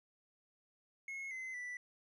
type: tone with pitch steps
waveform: triangle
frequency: 2172 / 2052 / 1973 Hz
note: C#7 / C7 / B6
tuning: -36 / -34 / -2 cents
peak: -40 dBFS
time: 1.08-1.77 s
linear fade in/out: 2 ms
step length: 230 ms
effects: resampled to 24000 Hz